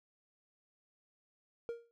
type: tone with exponential decay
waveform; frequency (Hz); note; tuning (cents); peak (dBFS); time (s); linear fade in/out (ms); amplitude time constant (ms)
triangle; 467.8; A#4; +6; -32; 1.69-1.91; 0; 46
effects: none